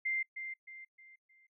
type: tone with echo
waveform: sine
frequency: 2093 Hz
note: C7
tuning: in tune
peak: -31 dBFS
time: 0.05-0.23 s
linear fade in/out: 10 ms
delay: 310 ms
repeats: 4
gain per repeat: -8 dB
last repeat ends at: 1.47 s
effects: noise-tail reverb RT60 0.1 s tail -23 dB re dry